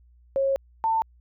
sine tone pair in turn, 544 / 894.9 Hz, C#5 / A5, -33 / +29 cents, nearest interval major sixth, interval 862 cents, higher second, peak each -20 dBFS, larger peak neither, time 0.36-0.56 / 0.84-1.02 s, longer first, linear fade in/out 0 ms, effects added 60 Hz sine -53 dBFS peak until 1.2 s

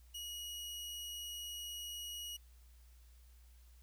sawtooth tone, 2901 Hz, F#7, 35 cents flat, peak -40 dBFS, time 0.14-2.37 s, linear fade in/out 10 ms, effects added 60 Hz sine -58 dBFS peak until 3.82 s + white hiss -71 dBFS RMS until 3.82 s

